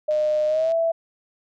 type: tone with pitch glide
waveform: sine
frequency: 610 to 661.4 Hz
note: D#5 to E5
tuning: -34 to +6 cents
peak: -18 dBFS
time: 0.08-0.92 s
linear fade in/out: 10 ms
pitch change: +140 cents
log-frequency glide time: 0.47-0.72 s
type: click train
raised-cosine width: 0.2 ms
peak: -27 dBFS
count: 79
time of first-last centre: 0.11-0.719 s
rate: 128 Hz
effects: none